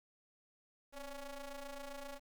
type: ring-modulated tone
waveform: sawtooth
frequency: 278.2 Hz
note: C#4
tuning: 6 cents sharp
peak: -38 dBFS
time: 0.92-2.2 s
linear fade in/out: 50 ms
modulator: 292 Hz
effects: 11-bit